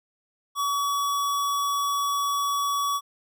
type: tone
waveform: square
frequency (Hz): 1134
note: C#6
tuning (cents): +39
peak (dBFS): -24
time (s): 0.55-3.01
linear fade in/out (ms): 50
effects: none